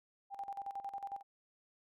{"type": "tone with tremolo", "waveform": "sine", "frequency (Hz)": 795, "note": "G5", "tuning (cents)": 24, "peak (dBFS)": -38, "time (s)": [0.3, 1.23], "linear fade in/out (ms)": 50, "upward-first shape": "square", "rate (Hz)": 11, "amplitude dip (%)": 75, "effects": []}